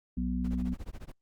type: harmonic tone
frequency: 61.74 Hz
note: B1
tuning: in tune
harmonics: 1 / 3 / 4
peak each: -33 / -33 / -33 dBFS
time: 0.17-0.74 s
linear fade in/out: 5 ms
type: noise with tremolo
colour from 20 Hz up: brown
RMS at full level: -39 dBFS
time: 0.44-1.12 s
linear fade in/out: 5 ms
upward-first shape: sine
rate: 14 Hz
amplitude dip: 100%
effects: Opus 48 kbps